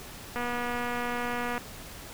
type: click train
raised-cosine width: 0.5 ms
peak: -18 dBFS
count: 296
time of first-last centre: 0.36-1.579 s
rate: 242 Hz
effects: pink hiss -44 dBFS RMS until 2.13 s